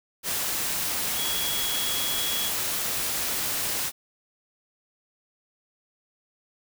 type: tone in noise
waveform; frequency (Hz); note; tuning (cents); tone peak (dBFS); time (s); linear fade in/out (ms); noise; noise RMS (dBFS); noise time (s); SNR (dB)
sine; 3340; G#7; +9; -30; 1.15-2.52; 50; white; -28; 0.23-3.92; -5
effects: none